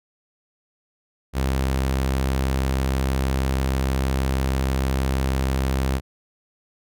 sawtooth tone, 66.3 Hz, C2, 23 cents sharp, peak -16 dBFS, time 1.33-6.01 s, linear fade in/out 50 ms, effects none

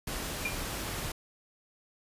pink noise, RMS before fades -36 dBFS, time 0.07-1.12 s, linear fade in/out 5 ms
sine tone with exponential decay, 2400 Hz, D7, 37 cents sharp, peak -27 dBFS, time 0.45-0.59 s, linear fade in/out 5 ms, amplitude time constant 30 ms
effects resampled to 32000 Hz

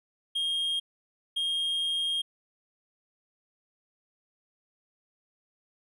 triangle tone bursts at uneven times, 3234 Hz, G#7, 47 cents flat, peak -25 dBFS, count 2, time 0.35-0.8 / 1.36-2.22 s, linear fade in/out 10 ms, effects none

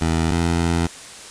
15% pulse tone pair in turn, 81.5 / 84.4 Hz, E2 / E2, -19 / +41 cents, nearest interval minor second, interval 60 cents, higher second, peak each -11 dBFS, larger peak neither, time 0.01-0.31 / 0.31-0.87 s, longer second, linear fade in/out 5 ms, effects white hiss -38 dBFS RMS until 1.3 s + resampled to 22050 Hz

